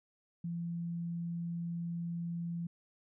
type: tone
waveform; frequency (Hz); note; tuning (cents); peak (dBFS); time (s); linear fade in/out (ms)
sine; 170.1; F3; -45; -35; 0.44-2.67; 5
effects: none